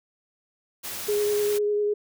white noise, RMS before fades -34 dBFS, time 0.83-1.59 s, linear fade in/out 20 ms
sine tone with vibrato, 415.3 Hz, G#4, in tune, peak -21 dBFS, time 1.08-1.94 s, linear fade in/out 10 ms, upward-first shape sine, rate 10 Hz, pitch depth 13 cents each way
effects none

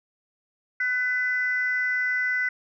sine tone pair together, 1497 / 2003 Hz, F#6 / B6, +20 / +24 cents, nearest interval perfect fourth, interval 504 cents, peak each -25 / -24 dBFS, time 0.8-2.49 s, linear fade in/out 5 ms, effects tanh soft clip ceiling -15 dBFS

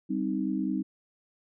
sine chord, C minor, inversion second, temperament equal, 196 / 261.6 / 311.1 Hz, G3 / C4 / Eb4, 0 / 0 / 0 cents, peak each -31 dBFS, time 0.09-0.83 s, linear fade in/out 20 ms, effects none

